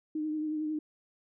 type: tone with vibrato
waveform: sine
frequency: 307.5 Hz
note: D#4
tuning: 20 cents flat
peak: -30 dBFS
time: 0.15-0.79 s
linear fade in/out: 5 ms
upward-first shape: triangle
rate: 11 Hz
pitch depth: 34 cents each way
effects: none